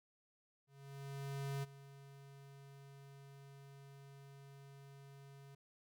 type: tone with ADSR envelope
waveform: square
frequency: 138.59 Hz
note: C#3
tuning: in tune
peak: -39 dBFS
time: 0.67-5.55 s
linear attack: 960 ms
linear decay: 23 ms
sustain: -17 dB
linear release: 5 ms
effects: none